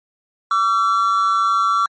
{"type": "tone pair together", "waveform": "triangle", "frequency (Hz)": [1148, 1349.4], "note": ["D6", "E6"], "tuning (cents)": [-40, 40], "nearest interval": "minor third", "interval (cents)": 280, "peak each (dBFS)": -15, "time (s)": [0.51, 1.86], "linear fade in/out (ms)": 2, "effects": ["MP3 32 kbps"]}